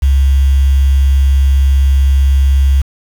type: tone with quantisation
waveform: sine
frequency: 67.9 Hz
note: C#2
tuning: 35 cents flat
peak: -6 dBFS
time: 0.02-2.82 s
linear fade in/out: 10 ms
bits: 5
effects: none